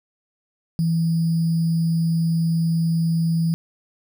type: tone with sample-and-hold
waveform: sine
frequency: 164.81 Hz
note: E3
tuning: in tune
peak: -17 dBFS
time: 0.79-3.54 s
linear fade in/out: 0 ms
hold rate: 4900 Hz
effects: none